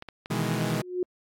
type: clicks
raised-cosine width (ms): 0.3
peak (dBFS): -23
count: 4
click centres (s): 0.024 / 0.087 / 0.259 / 0.523
type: chord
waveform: sawtooth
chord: E major seventh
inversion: second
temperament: equal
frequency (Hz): 123.47 / 155.56 / 164.81 / 207.7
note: B2 / D#3 / E3 / G#3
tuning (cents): 0 / 0 / 0 / 0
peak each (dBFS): -27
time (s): 0.3-0.82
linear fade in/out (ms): 10
type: tone with exponential growth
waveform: sine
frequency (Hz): 361.7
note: F#4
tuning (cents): -39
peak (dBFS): -21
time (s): 0.68-1.03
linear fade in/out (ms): 2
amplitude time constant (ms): 76
effects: AAC 48 kbps